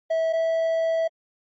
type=tone pair in turn; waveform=triangle; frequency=650 / 654.1 Hz; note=E5 / E5; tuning=-24 / -14 cents; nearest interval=unison; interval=10 cents; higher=second; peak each=-18 dBFS; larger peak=neither; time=0.1-0.33 / 0.33-1.08 s; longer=second; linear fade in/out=10 ms; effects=MP3 32 kbps